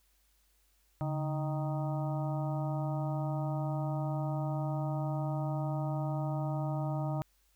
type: harmonic tone with a mistuned harmonic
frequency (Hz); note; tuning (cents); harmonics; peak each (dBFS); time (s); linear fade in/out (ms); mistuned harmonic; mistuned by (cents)
155.56; D#3; 0; 1 / 2 / 4 / 5 / 6 / 7 / 8; -32 / -41 / -40 / -43 / -45 / -57 / -48; 1.01-7.22; 0; 1; -130
effects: added 50 Hz sine -70 dBFS peak until 7.55 s + white hiss -72 dBFS RMS until 7.55 s